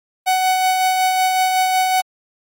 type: tone with tremolo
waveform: 45% pulse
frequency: 747 Hz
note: F#5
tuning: 16 cents sharp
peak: -13 dBFS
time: 0.26-2.02 s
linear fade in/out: 20 ms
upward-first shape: sine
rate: 5.4 Hz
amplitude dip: 30%
effects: AAC 64 kbps